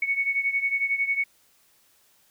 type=beating tone pair; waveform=sine; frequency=2217 / 2228 Hz; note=C#7 / C#7; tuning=0 / +8 cents; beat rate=11 Hz; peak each=-24 / -28 dBFS; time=0.02-1.24 s; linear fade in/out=5 ms; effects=white hiss -62 dBFS RMS until 2.3 s